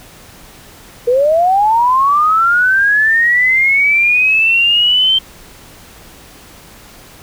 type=linear sweep; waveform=sine; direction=up; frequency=469.4 to 3136 Hz; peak=-8 dBFS; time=1.07-5.19 s; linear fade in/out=10 ms; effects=pink hiss -39 dBFS RMS until 7.22 s